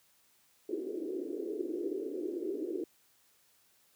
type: band-pass noise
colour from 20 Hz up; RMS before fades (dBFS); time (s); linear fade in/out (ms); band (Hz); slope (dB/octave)
white; -37; 0.69-2.84; 2; 310 to 410; 48
effects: white hiss -68 dBFS RMS until 3.95 s + high-pass 60 Hz 12 dB/octave